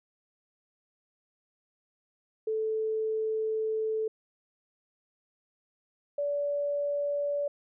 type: tone pair in turn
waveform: sine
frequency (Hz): 438.2 / 575.9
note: A4 / D5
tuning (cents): -7 / -34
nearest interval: perfect fourth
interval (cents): 473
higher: second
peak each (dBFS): -27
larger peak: neither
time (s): 2.47-4.08 / 6.18-7.48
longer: first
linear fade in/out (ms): 5
effects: none